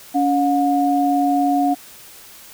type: tone pair together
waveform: sine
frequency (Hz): 282.3 / 720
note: C#4 / F#5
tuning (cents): +32 / -47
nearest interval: octave + major third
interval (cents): 1621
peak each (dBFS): -17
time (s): 0.14-1.75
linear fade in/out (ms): 20
effects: white hiss -42 dBFS RMS until 2.53 s